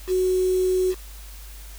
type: tone with quantisation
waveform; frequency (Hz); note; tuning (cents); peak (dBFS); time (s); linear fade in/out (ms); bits
sine; 370.3; F#4; +1; -18; 0.07-0.95; 50; 6
effects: added 50 Hz sine -38 dBFS peak until 1.78 s + white hiss -46 dBFS RMS until 1.78 s